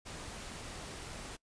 pink noise, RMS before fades -45 dBFS, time 0.05-1.37 s, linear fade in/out 20 ms, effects noise-tail reverb RT60 0.1 s tail -22 dB re dry + resampled to 22050 Hz

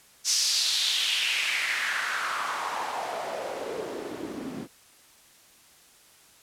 white noise with band-pass filter sweep, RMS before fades -29 dBFS, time 0.24-4.68 s, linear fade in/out 50 ms, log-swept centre 5800 to 230 Hz, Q 3.2, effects white hiss -56 dBFS RMS until 6.42 s + low-pass 12000 Hz 12 dB/octave

